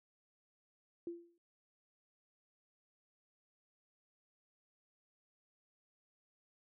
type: tone with exponential decay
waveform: sine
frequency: 342.3 Hz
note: F4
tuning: 35 cents flat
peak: -37 dBFS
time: 1.07-1.38 s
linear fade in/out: 2 ms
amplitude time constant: 66 ms
effects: none